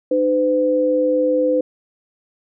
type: tone pair together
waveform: sine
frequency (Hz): 303.4 / 508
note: D#4 / B4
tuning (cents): -44 / +49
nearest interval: major sixth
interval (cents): 893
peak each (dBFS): -20 / -15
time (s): 0.11-1.61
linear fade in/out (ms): 5
effects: none